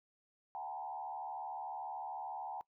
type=tone with frequency modulation; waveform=sine; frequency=831 Hz; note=G#5; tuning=1 cent sharp; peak=-40 dBFS; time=0.55-2.61 s; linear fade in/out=0 ms; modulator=73.4 Hz; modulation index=1.4; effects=noise-tail reverb RT60 0.1 s tail -21 dB re dry